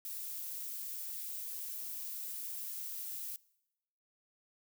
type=noise; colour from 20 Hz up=violet; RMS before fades=-42 dBFS; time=0.05-3.36 s; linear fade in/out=0 ms; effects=noise-tail reverb RT60 0.9 s tail -23 dB re dry